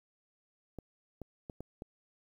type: clicks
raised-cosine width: 2 ms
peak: -29 dBFS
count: 5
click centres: 0.787 / 1.217 / 1.498 / 1.606 / 1.821 s
effects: 10-bit